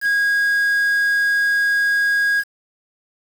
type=tone with quantisation; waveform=triangle; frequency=1641 Hz; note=G#6; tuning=21 cents flat; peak=-13 dBFS; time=0.01-2.44 s; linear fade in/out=50 ms; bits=6; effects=none